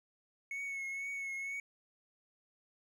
triangle tone with vibrato, 2200 Hz, C#7, 14 cents flat, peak -36 dBFS, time 0.51-1.6 s, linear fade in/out 2 ms, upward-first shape triangle, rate 2.1 Hz, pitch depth 34 cents each way, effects none

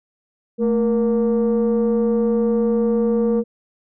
sine tone pair together, 220.7 / 471.4 Hz, A3 / A#4, +5 / +19 cents, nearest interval octave + minor second, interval 1314 cents, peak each -16 dBFS, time 0.58-3.44 s, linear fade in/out 50 ms, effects tanh soft clip ceiling -12 dBFS

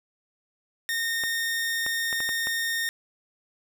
sawtooth tone, 1837 Hz, A#6, 26 cents flat, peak -22 dBFS, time 0.89-2.89 s, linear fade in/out 0 ms
clicks, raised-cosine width 0.5 ms, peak -20 dBFS, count 6, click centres 1.237 / 1.864 / 2.128 / 2.204 / 2.291 / 2.471 s
effects none

